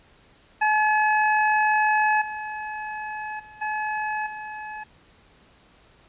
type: tone with level steps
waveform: 25% pulse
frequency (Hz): 854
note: G#5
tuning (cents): +48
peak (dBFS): -14 / -26 / -40 / -21 / -29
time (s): 0.61-4.84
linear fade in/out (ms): 10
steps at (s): 2.21 / 3.39 / 3.61 / 4.26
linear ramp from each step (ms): 10
effects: pink hiss -56 dBFS RMS until 6.08 s + resampled to 8000 Hz